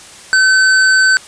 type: tone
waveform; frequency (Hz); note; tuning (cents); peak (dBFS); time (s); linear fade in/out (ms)
square; 1529; G6; -44; -8; 0.33-1.17; 0
effects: white hiss -36 dBFS RMS until 1.27 s + resampled to 22050 Hz